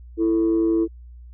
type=tone pair together; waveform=sine; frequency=331.7 / 442.8 Hz; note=E4 / A4; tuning=+11 / +11 cents; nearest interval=perfect fourth; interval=500 cents; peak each=-16 / -24 dBFS; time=0.17-0.88 s; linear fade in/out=50 ms; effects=tanh soft clip ceiling -12 dBFS + added 60 Hz sine -39 dBFS peak until 1.33 s